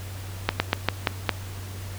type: slowing click train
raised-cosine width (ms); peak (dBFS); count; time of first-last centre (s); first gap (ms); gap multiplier
0.3; -3; 6; 0.49-1.293; 110; 1.19
effects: added 95 Hz sine -34 dBFS peak until 1.98 s + pink hiss -42 dBFS RMS until 1.98 s